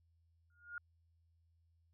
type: tone with exponential growth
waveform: sine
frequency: 1424 Hz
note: F6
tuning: 33 cents sharp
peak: -39 dBFS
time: 0.5-0.78 s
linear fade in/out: 2 ms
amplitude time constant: 59 ms
effects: added 83 Hz sine -70 dBFS peak until 1.93 s